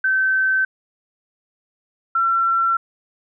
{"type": "tone pair in turn", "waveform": "sine", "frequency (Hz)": [1540, 1354.4], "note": ["G6", "E6"], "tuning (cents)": [-31, 46], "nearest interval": "major second", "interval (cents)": 223, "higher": "first", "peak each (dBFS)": -15, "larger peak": "neither", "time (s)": [[0.04, 0.65], [2.15, 2.77]], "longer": "second", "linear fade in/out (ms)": 5, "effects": []}